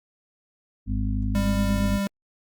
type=harmonic tone; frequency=51.91 Hz; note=G#1; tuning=in tune; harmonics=1 / 2 / 4 / 5; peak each=-25 / -28 / -31 / -32 dBFS; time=0.86-2 s; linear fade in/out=50 ms
type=tone; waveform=square; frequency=198.9 Hz; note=G3; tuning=25 cents sharp; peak=-24 dBFS; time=1.35-2.07 s; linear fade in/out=0 ms
effects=Opus 48 kbps